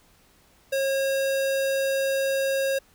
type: tone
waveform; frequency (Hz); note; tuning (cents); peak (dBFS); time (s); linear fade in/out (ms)
square; 542; C#5; -39; -23; 0.72-2.79; 10
effects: pink hiss -59 dBFS RMS until 2.94 s